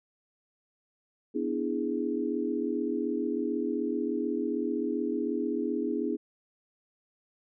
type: chord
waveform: sine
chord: E dominant seventh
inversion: second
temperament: equal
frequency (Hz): 246.9 / 293.7 / 329.6 / 415.3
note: B3 / D4 / E4 / G#4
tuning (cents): 0 / 0 / 0 / 0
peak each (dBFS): -33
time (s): 1.34-6.17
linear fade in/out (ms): 20
effects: none